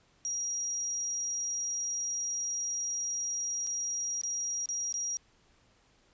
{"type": "tone with dropouts", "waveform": "sine", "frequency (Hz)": 5710, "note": "F8", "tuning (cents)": 37, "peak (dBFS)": -31, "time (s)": [0.25, 5.17], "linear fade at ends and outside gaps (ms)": 0, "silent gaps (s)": [[3.666, 3.671], [4.214, 4.235], [4.658, 4.689], [4.925, 4.941]], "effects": ["pink hiss -66 dBFS RMS until 6.13 s", "resampled to 16000 Hz"]}